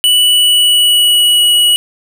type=tone with pitch glide; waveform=square; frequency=2960 to 2923 Hz; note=F#7 to F#7; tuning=0 to -22 cents; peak=-7 dBFS; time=0.04-1.76 s; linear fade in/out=0 ms; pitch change=-22 cents; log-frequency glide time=0.22-1.39 s; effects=none